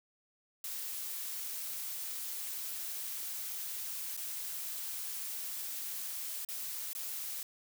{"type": "noise with dropouts", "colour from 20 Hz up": "blue", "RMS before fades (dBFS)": -40, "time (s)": [0.64, 7.43], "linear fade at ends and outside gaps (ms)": 2, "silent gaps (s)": [[4.167, 4.174], [6.449, 6.487], [6.932, 6.95]], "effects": []}